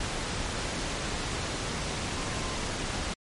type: tone in noise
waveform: sine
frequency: 1041 Hz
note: C6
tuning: 9 cents flat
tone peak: -42 dBFS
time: 2.16-2.56 s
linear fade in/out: 5 ms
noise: pink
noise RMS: -32 dBFS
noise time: 0-3.14 s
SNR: -13 dB
effects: low-pass 8000 Hz 12 dB/octave + MP3 48 kbps